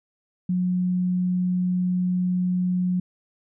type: tone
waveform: sine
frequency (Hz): 181.1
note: F#3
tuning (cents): -37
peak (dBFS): -20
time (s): 0.49-3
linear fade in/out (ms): 5
effects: none